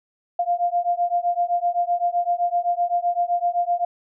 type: beating tone pair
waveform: sine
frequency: 696 / 703.8 Hz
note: F5 / F5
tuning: -6 / +13 cents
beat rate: 7.8 Hz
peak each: -22 dBFS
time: 0.39-3.85 s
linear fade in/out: 5 ms
effects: none